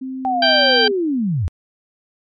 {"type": "tone with pitch glide", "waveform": "sine", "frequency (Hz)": [261.6, 251.7], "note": ["C4", "B3"], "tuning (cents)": [0, 33], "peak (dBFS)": -24, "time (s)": [0.01, 0.92], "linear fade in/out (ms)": 10, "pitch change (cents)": -67, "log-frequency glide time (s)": [0.19, 0.69]}
{"type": "linear sweep", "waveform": "sine", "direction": "down", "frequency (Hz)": [784, 72.3], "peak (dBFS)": -16, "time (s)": [0.25, 1.48], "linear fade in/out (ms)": 0}
{"type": "harmonic tone", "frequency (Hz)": 784, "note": "G5", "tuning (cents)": 0, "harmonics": [1, 2, 3, 4, 5, 6], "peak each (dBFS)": [-21, -17, -27, -17, -27, -18], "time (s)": [0.42, 0.88], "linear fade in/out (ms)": 5}
{"effects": ["MP3 48 kbps"]}